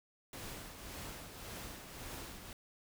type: noise with tremolo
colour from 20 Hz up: pink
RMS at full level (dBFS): -45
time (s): 0.33-2.53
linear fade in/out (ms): 2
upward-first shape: triangle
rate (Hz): 1.8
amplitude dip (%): 55
effects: none